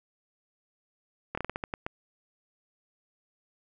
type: slowing click train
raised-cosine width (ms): 0.5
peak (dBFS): -17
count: 9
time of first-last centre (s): 1.35-1.865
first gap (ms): 25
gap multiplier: 1.26
effects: none